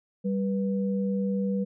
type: tone pair together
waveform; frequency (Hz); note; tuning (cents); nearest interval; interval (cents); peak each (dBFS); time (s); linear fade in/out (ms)
sine; 195.4 / 488; G3 / B4; -5 / -21; octave + major third; 1584; -25 / -32; 0.24-1.65; 20
effects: none